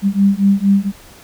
sine beating tone pair, 196 / 200.3 Hz, G3 / G3, 0 / +38 cents, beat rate 4.3 Hz, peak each -13 dBFS, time 0.02-0.92 s, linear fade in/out 50 ms, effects pink hiss -42 dBFS RMS until 1.23 s

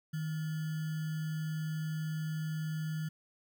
sine tone with sample-and-hold, 156.8 Hz, D#3, 14 cents sharp, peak -33 dBFS, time 0.13-3.09 s, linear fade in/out 10 ms, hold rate 1575 Hz, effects none

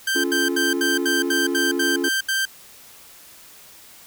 sawtooth tone bursts, 1568 Hz, G6, in tune, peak -16 dBFS, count 10, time 0.07-2.454 s, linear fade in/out 5 ms, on 170 ms, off 76 ms
triangle chord, Db augmented, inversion none, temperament just, 277.2 / 346.5 / 433.1 Hz, Db4 / F4 / A4, 0 / -14 / -27 cents, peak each -23 / -22 / -28 dBFS, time 0.15-2.09 s, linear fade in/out 10 ms
effects white hiss -46 dBFS RMS until 4.06 s

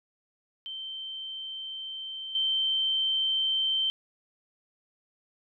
sine tone with level steps, 3113 Hz, G7, 13 cents flat, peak -35 / -24 dBFS, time 0.66-3.9 s, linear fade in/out 0 ms, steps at 2.35 s, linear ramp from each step 2 ms, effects none

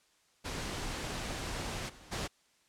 pink noise with level steps, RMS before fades -38 / -54 / -36 dBFS, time 0.44-2.28 s, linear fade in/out 20 ms, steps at 1.88 / 2.11 s, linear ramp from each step 20 ms, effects white hiss -69 dBFS RMS until 2.68 s + low-pass 8000 Hz 12 dB/octave

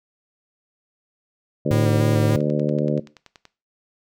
harmonic tone, 74.4 Hz, D2, 23 cents sharp, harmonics 2 / 3 / 4 / 5 / 6 / 7 / 8, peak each -23 / -25 / -26 / -27 / -28 / -28 / -29 dBFS, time 1.65-3 s, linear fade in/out 10 ms
square tone with vibrato, 108.2 Hz, A2, 29 cents flat, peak -19 dBFS, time 1.71-2.36 s, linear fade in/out 0 ms, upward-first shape square, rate 3.4 Hz, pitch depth 23 cents each way
click train, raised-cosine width 0.2 ms, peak -26 dBFS, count 15, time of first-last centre 2.12-3.453 s, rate 10.5 Hz
effects noise-tail reverb RT60 0.3 s tail -17 dB re dry

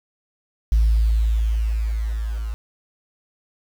sine tone with level ramp, 55 Hz, A1, in tune, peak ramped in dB -11 to -24 dBFS, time 0.72-2.54 s, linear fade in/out 0 ms, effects tanh soft clip ceiling -10 dBFS + 7-bit

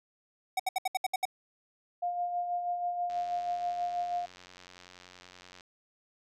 square tone bursts, 753 Hz, F#5, 30 cents sharp, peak -27 dBFS, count 8, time 0.57-1.254 s, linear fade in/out 5 ms, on 26 ms, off 68 ms
sine tone with tremolo, 706 Hz, F5, 19 cents sharp, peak -28 dBFS, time 2.02-4.26 s, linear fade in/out 10 ms, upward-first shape sine, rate 6.2 Hz, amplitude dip 45%
click train, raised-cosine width 0.2 ms, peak -33 dBFS, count 228, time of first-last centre 3.1-5.608 s, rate 90.5 Hz
effects resampled to 32000 Hz

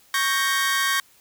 sawtooth chord, G diminished, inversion second, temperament equal with one note detuned, 1108.7 / 1577.1 / 1864.7 Hz, Db6 / G6 / Bb6, 0 / +10 / 0 cents, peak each -21 dBFS, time 0.14-1 s, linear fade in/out 2 ms, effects white hiss -56 dBFS RMS until 1.2 s

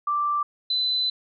sine tone pair in turn, 1174.7 / 4016 Hz, D6 / B7, 0 / +28 cents, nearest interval octave + major sixth, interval 2128 cents, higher second, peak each -21 dBFS, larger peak neither, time 0.07-0.43 / 0.7-1.1 s, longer second, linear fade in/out 5 ms, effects none

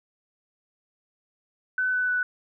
sine tone with pitch steps, 1509 / 1497.7 / 1486.5 Hz, F#6 / F#6 / F#6, +34 / +21 / +8 cents, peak -22 dBFS, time 1.78-2.23 s, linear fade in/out 2 ms, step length 150 ms, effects none

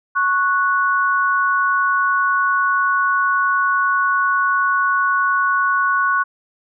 sine tone pair together, 1104.3 / 1474 Hz, C#6 / F#6, -7 / -7 cents, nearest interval perfect fourth, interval 500 cents, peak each -17 dBFS, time 0.15-6.24 s, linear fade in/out 20 ms, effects none

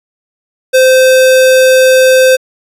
square tone, 518 Hz, C5, 17 cents flat, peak -4 dBFS, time 0.73-2.37 s, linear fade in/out 20 ms, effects resampled to 32000 Hz

